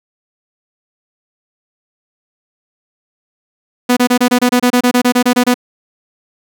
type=tone bursts; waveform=sawtooth; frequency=246.9 Hz; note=B3; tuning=in tune; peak=-4 dBFS; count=16; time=3.89-5.543 s; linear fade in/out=10 ms; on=78 ms; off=27 ms; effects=none